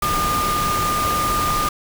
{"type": "tone in noise", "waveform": "sine", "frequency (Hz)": 1210, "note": "D#6", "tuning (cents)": -49, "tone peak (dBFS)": -19, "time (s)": [0.02, 1.69], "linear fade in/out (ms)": 5, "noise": "pink", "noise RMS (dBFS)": -24, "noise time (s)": [0.02, 1.69], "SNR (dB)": 2, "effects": []}